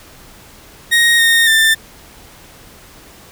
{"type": "tone with pitch steps", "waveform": "30% pulse", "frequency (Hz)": [1870, 1845, 1784], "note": ["A#6", "A#6", "A6"], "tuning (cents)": [5, -18, 23], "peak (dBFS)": -6, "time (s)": [0.91, 1.75], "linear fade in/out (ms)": 20, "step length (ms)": 280, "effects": ["pink hiss -41 dBFS RMS until 3.31 s"]}